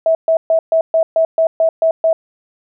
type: tone bursts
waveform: sine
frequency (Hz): 650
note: E5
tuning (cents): -24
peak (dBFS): -9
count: 10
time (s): 0.06-2.13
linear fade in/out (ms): 2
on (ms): 90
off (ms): 130
effects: none